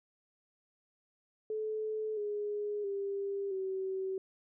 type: tone with pitch steps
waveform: sine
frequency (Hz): 433 / 414.9 / 397.5 / 380.9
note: A4 / G#4 / G4 / G4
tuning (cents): -28 / -2 / +24 / -50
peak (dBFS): -33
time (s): 1.5-4.18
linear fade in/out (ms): 2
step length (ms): 670
effects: none